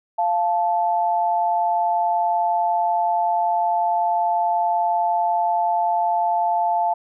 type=tone pair together; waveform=sine; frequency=695 / 874.6 Hz; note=F5 / A5; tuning=-9 / -11 cents; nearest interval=major third; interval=398 cents; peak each=-20 dBFS; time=0.18-6.94 s; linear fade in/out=10 ms; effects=none